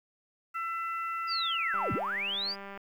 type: harmonic tone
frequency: 670 Hz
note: E5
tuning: 28 cents sharp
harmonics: 2 / 3 / 4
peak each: -32 / -42 / -43 dBFS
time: 0.54-2 s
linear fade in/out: 20 ms
type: linear two-way sweep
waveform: sine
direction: down then up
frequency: 4976 to 74.9 to 4976 Hz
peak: -30 dBFS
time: 1.27-2.56 s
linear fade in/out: 50 ms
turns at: 1.93 s
type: click train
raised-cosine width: 0.5 ms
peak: -29 dBFS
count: 206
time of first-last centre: 1.74-2.775 s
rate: 198 Hz
effects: 10-bit